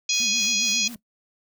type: harmonic tone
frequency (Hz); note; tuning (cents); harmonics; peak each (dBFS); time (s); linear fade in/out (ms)
830.6; G#5; 0; 3 / 4 / 5 / 6 / 7 / 8; -27 / -27 / -27 / -27 / -27 / -27; 0.09-0.88; 5
type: noise with tremolo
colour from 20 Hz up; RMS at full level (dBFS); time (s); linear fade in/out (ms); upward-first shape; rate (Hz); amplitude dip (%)
white; -42; 0.13-0.95; 2; triangle; 4; 75
type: tone with vibrato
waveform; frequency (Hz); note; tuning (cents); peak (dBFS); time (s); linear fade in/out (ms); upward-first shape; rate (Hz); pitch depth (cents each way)
triangle; 220; A3; 0; -34; 0.2-0.96; 0; sine; 7.4; 180
effects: noise-tail reverb RT60 0.1 s tail -18 dB re dry